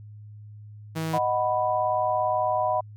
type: tone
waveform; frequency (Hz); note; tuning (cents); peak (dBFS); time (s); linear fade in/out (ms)
sawtooth; 160.9; E3; -42; -23; 0.95-1.19; 20
type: chord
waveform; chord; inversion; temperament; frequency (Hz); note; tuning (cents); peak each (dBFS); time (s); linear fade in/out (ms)
sine; B major; first; equal; 622.3 / 740 / 987.8; D#5 / F#5 / B5; 0 / 0 / 0; -26; 1.13-2.81; 10
effects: added 105 Hz sine -41 dBFS peak until 2.96 s